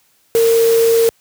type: tone in noise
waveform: sine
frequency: 458.3 Hz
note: A#4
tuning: 29 cents flat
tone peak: -9 dBFS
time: 0.35-1.09 s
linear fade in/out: 0 ms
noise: white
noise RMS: -24 dBFS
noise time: 0.35-1.09 s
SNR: +12 dB
effects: white hiss -57 dBFS RMS until 1.2 s + high-pass 60 Hz 12 dB/octave